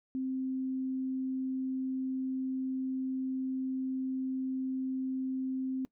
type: tone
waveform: sine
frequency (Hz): 261.6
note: C4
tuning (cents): 0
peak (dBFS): -31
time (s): 0.15-5.85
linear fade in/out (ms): 0
effects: noise-tail reverb RT60 0.1 s tail -21 dB re dry